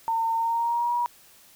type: tone with pitch glide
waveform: sine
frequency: 909 to 959.7 Hz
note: A#5 to B5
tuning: -44 to -50 cents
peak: -22 dBFS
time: 0.08-1.06 s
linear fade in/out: 0 ms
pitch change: +94 cents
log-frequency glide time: 0.35-0.94 s
effects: white hiss -54 dBFS RMS until 1.55 s